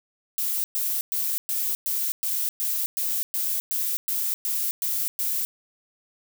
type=noise bursts; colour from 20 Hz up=violet; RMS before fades=-26 dBFS; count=14; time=0.38-5.45 s; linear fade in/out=0 ms; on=260 ms; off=110 ms; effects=none